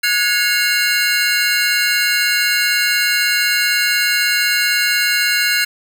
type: tone cluster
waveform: square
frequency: 1453 / 1669 / 2169 / 2785 / 4112 Hz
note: F#6 / G#6 / C#7 / F7 / C8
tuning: -32 / +8 / -38 / -5 / -31 cents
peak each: -21 dBFS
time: 0.03-5.65 s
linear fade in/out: 10 ms
effects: none